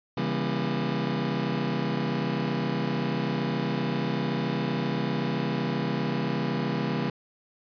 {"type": "chord", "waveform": "30% pulse", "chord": "C# diminished seventh", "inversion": "none", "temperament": "just", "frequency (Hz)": [138.59, 166.31, 199.57, 239.5], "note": ["C#3", "E3", "G3", "Bb3"], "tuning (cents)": [0, 16, 31, 47], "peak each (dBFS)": -29, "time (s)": [0.17, 7.1], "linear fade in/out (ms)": 5, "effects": ["resampled to 11025 Hz"]}